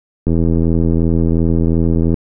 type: click train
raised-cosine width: 3 ms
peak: -3 dBFS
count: 156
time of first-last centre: 0.27-2.142 s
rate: 82.8 Hz
effects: none